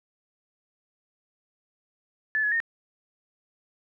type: tone with pitch steps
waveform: sine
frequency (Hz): 1738 / 1694 / 1836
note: A6 / G#6 / A#6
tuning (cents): -22 / +34 / -27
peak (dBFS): -22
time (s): 2.35-2.602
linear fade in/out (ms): 0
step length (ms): 84
effects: none